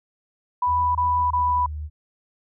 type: tone bursts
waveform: sine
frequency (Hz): 987.8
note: B5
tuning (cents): 0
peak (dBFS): -18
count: 3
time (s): 0.62-1.662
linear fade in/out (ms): 5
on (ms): 330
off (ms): 26
type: tone with pitch glide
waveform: sine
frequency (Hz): 81 to 75.58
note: E2 to D#2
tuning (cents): -30 to -50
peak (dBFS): -28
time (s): 0.66-1.9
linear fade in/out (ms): 50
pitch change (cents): -120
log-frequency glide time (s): 1.16-1.62
effects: none